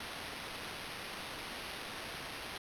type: noise with sample-and-hold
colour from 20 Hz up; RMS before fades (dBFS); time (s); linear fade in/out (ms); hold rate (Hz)
violet; -44; 0-2.58; 5; 7350
effects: low-pass 12000 Hz 12 dB/octave